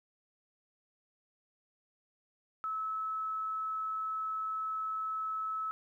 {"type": "tone", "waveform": "sine", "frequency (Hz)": 1299, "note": "E6", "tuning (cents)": -26, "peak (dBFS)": -33, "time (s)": [2.64, 5.71], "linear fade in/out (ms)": 0, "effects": ["12-bit"]}